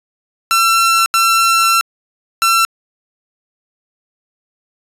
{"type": "tone bursts at uneven times", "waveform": "sawtooth", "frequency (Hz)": 1349, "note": "E6", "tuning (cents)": 40, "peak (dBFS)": -6, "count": 3, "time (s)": [[0.51, 1.06], [1.14, 1.81], [2.42, 2.65]], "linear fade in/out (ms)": 0, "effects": ["resampled to 32000 Hz"]}